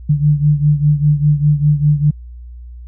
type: beating tone pair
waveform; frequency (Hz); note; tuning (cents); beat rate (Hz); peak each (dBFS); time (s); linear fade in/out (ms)
sine; 146.83 / 151.83; D3 / D#3; 0 / -42; 5; -11 / -15; 0.09-2.11; 10
effects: added 60 Hz sine -30 dBFS peak until 2.87 s